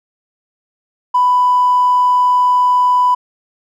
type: tone with tanh clipping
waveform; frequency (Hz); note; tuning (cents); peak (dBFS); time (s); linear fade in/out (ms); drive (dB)
triangle; 993; B5; +9; -8; 1.14-3.15; 10; 1
effects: none